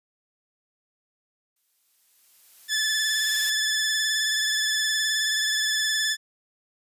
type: noise with exponential growth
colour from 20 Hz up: blue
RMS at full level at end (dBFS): -31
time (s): 1.56-3.5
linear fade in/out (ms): 5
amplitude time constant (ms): 420
type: tone with vibrato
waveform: 15% pulse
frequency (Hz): 1737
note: A6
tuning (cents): -23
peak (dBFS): -16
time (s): 2.68-6.17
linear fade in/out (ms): 50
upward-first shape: triangle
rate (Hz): 19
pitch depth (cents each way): 36
effects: resampled to 32000 Hz